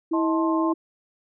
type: tone with vibrato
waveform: sine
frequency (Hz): 325.4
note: E4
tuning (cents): -22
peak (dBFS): -21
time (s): 0.11-0.74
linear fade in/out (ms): 10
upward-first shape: sine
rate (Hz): 3.9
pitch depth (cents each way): 11
type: chord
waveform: sine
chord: A diminished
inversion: second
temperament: just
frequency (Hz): 633.6 / 880 / 1056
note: Eb5 / A5 / C6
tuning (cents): +31 / 0 / +16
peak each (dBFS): -29 / -31 / -27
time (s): 0.13-0.73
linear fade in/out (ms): 10
effects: none